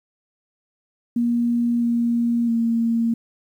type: tone with pitch steps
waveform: sine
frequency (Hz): 237.3 / 235.5 / 230.5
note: A#3 / A#3 / A#3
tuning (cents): +31 / +18 / -19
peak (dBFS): -17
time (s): 1.16-3.14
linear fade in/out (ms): 5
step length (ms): 660
effects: 9-bit